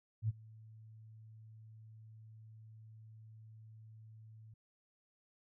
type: tone with ADSR envelope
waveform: sine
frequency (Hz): 110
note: A2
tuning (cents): 0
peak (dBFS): -29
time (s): 0.22-4.54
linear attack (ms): 68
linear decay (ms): 27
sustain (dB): -24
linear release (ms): 5
effects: none